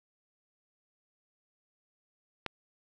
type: click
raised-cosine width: 0.3 ms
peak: -17 dBFS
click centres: 2.463 s
effects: none